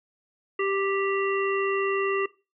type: harmonic tone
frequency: 392.4 Hz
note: G4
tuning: 2 cents sharp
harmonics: 1 / 3 / 5 / 7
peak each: -25 / -30 / -32 / -33 dBFS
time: 0.59-2.26 s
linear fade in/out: 5 ms
effects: noise-tail reverb RT60 0.3 s tail -20 dB re dry